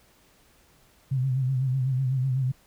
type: tone with vibrato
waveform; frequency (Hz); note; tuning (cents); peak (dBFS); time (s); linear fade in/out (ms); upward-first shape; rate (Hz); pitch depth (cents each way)
sine; 130.81; C3; 0; -22; 1.11-2.52; 10; sine; 8; 67
effects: pink hiss -60 dBFS RMS until 2.66 s